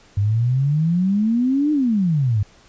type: exponential two-way sweep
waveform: sine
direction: up then down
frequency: 98 to 307.5 to 98 Hz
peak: -15 dBFS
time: 0.17-2.43 s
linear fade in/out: 5 ms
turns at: 1.72 s
effects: pink hiss -51 dBFS RMS until 2.68 s + resampled to 16000 Hz